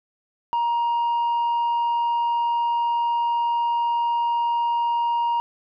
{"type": "tone with tanh clipping", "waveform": "sine", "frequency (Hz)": 942, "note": "A#5", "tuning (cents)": 18, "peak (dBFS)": -20, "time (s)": [0.53, 5.4], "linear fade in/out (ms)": 0, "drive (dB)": 2, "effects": []}